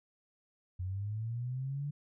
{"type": "linear sweep", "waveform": "sine", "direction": "up", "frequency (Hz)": [88.9, 146.83], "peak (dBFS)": -34, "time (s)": [0.79, 1.91], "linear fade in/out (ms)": 10, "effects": []}